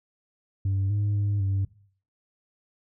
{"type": "tone with pitch steps", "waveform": "sine", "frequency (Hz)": [97.3, 102.9, 101.9, 97.5], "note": ["G2", "G#2", "G#2", "G2"], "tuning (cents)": [-12, -16, -32, -9], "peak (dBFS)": -20, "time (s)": [0.65, 1.65], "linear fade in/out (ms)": 5, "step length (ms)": 250, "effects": ["noise-tail reverb RT60 0.5 s tail -20 dB re dry", "tanh soft clip ceiling -21 dBFS"]}